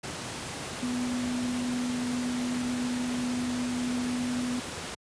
sine tone in noise, 246.9 Hz, B3, in tune, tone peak -28 dBFS, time 0.82-4.6 s, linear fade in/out 10 ms, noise pink, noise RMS -36 dBFS, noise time 0.03-4.95 s, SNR +5 dB, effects high-pass 100 Hz 12 dB/octave + resampled to 22050 Hz

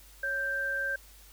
sine tone pair together, 555.4 / 1571 Hz, C#5 / G6, +3 / +3 cents, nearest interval octave + tritone, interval 1800 cents, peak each -39 / -29 dBFS, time 0.23-0.96 s, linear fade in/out 5 ms, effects added 50 Hz sine -54 dBFS peak until 1.32 s + white hiss -56 dBFS RMS until 1.32 s

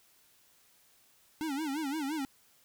square tone with vibrato, 293.7 Hz, D4, in tune, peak -33 dBFS, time 1.41-2.25 s, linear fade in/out 0 ms, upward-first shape sine, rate 5.8 Hz, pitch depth 160 cents each way, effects white hiss -65 dBFS RMS until 2.64 s

